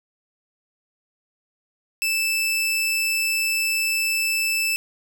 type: tone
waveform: sawtooth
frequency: 2637 Hz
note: E7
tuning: in tune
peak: -17 dBFS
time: 2.02-4.76 s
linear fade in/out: 0 ms
effects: none